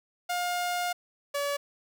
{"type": "tone pair in turn", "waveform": "sawtooth", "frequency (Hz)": [710, 570.1], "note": ["F5", "C#5"], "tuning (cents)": [28, 48], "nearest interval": "major third", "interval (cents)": 380, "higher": "first", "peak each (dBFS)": -24, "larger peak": "neither", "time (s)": [[0.29, 0.93], [1.34, 1.57]], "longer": "first", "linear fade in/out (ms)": 10, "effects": []}